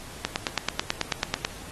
click train, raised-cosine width 0.2 ms, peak -6 dBFS, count 12, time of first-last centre 0.25-1.45 s, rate 9.17 Hz, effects pink hiss -43 dBFS RMS until 1.71 s + AAC 32 kbps

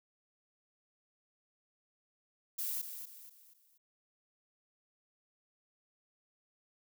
violet noise with echo, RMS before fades -37 dBFS, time 2.58-2.82 s, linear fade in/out 10 ms, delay 240 ms, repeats 4, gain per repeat -8 dB, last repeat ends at 3.78 s, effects none

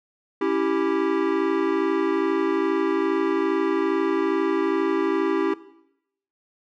square chord, C# diminished, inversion none, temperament equal, 277.2 / 329.6 / 392 Hz, C#4 / E4 / G4, 0 / 0 / 0 cents, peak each -29 / -25 / -24 dBFS, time 0.41-5.54 s, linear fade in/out 5 ms, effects noise-tail reverb RT60 0.8 s tail -17 dB re dry + low-pass 2000 Hz 12 dB/octave

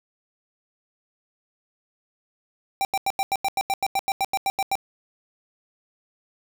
square tone bursts, 784 Hz, G5, in tune, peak -21 dBFS, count 16, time 2.81-4.754 s, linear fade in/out 0 ms, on 39 ms, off 88 ms, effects none

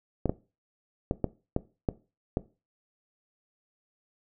clicks, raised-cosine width 2 ms, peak -12 dBFS, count 7, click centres 0.257 / 0.295 / 1.111 / 1.243 / 1.564 / 1.888 / 2.371 s, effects noise-tail reverb RT60 0.3 s tail -18 dB re dry

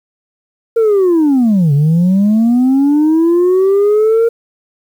sine linear two-way sweep, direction down then up, 466.2 to 138.59 to 466.2 Hz, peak -5 dBFS, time 0.76-4.29 s, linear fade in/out 10 ms, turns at 1.73 s, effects tanh soft clip ceiling -6 dBFS + 7-bit

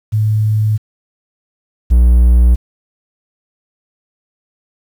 sine / triangle tone pair in turn, 107.7 / 60.03 Hz, A2 / B1, -37 / -48 cents, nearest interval minor seventh, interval 1011 cents, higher first, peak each -10 / -3 dBFS, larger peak second, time 0.12-0.78 / 1.9-2.56 s, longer neither, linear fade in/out 20 ms, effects 7-bit

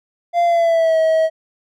triangle tone with pitch glide, 691 to 641 Hz, F5 to E5, -19 to -49 cents, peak -10 dBFS, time 0.33-1.3 s, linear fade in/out 50 ms, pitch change -130 cents, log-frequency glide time 0.44-0.98 s, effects none

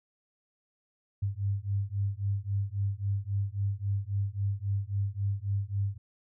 sine beating tone pair, 98 / 101.7 Hz, G2 / G#2, 0 / -36 cents, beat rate 3.7 Hz, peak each -31 dBFS, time 1.22-5.98 s, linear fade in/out 10 ms, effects none

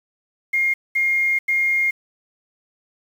sine tone bursts at uneven times, 2130 Hz, C7, 30 cents sharp, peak -16 dBFS, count 3, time 0.53-0.74 / 0.95-1.39 / 1.48-1.91 s, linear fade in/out 10 ms, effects 7-bit

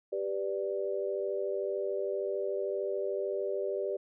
sine chord, G major, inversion none, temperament equal, 392 / 493.9 / 587.3 Hz, G4 / B4 / D5, 0 / 0 / 0 cents, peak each -33 / -37 / -35 dBFS, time 0.12-3.97 s, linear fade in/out 10 ms, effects none

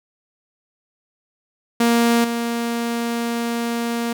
sawtooth tone with level steps, 234.3 Hz, A#3, 9 cents sharp, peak -10 / -17 dBFS, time 1.8-4.13 s, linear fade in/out 5 ms, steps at 2.24 s, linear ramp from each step 5 ms, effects none

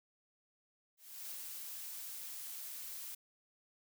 blue noise with ADSR envelope, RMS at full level -44 dBFS, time 0.97-3.15 s, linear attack 350 ms, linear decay 4 ms, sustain -2 dB, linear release 6 ms, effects none

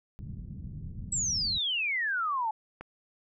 white low-pass noise, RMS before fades -40 dBFS, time 0.19-1.58 s, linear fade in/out 0 ms, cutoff 170 Hz, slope 24 dB/octave
sine exponential sweep, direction down, 7920 to 845 Hz, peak -27 dBFS, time 1.12-2.51 s, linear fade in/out 5 ms
click, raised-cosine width 0.5 ms, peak -26 dBFS, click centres 2.81 s
effects none

